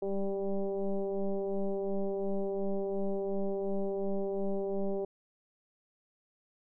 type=tone with frequency modulation; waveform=sine; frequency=197.4 Hz; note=G3; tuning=12 cents sharp; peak=-29 dBFS; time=0.02-5.05 s; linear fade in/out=5 ms; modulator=196 Hz; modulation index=2; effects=none